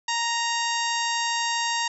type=harmonic tone; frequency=932.3 Hz; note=A#5; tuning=in tune; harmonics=1 / 2 / 3 / 4 / 5 / 6 / 7 / 8; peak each=-27 / -30 / -32 / -33 / -34 / -35 / -35 / -36 dBFS; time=0.08-1.88 s; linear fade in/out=5 ms; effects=none